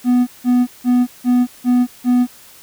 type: tone bursts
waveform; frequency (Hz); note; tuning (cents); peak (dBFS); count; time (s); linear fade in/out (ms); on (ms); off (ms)
triangle; 246.9; B3; 0; -8; 6; 0.04-2.27; 50; 230; 170
effects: white hiss -43 dBFS RMS until 2.62 s